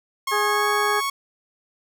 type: tone with pitch glide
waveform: sawtooth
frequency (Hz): 1082 to 1107.3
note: C#6 to C#6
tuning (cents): -42 to -2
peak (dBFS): -19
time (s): 0.27-1.1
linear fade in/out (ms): 5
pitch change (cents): +40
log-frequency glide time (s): 0.41-0.68
type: harmonic tone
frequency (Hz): 415.3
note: G#4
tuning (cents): 0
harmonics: 1 / 2 / 3 / 4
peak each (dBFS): -25 / -26 / -27 / -26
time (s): 0.31-1.01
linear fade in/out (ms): 20
effects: none